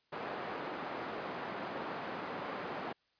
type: band-pass noise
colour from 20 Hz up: white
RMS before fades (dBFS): -41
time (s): 0.12-2.93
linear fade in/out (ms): 10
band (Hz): 190 to 1100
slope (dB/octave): 12
effects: white hiss -75 dBFS RMS until 3.19 s + resampled to 11025 Hz